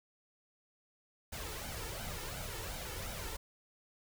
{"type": "noise with flanger", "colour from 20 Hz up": "pink", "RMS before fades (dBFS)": -42, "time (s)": [1.32, 3.37], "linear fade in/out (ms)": 10, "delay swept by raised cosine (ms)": [1.3, 2.3], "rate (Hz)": 2.8, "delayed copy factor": 0.65, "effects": []}